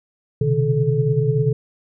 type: tone cluster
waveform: sine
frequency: 125.5 / 135.7 / 152.6 / 433.2 Hz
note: B2 / C#3 / D#3 / A4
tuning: +28 / -36 / -33 / -27 cents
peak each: -21 dBFS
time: 0.41-1.53 s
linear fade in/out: 5 ms
effects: none